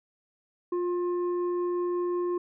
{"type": "tone pair together", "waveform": "sine", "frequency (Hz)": [353.1, 1064.8], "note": ["F4", "C6"], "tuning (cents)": [19, 30], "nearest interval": "octave + perfect fifth", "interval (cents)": 1911, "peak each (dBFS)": [-25, -36], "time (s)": [0.72, 2.38], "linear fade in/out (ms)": 5, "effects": ["tanh soft clip ceiling -21 dBFS"]}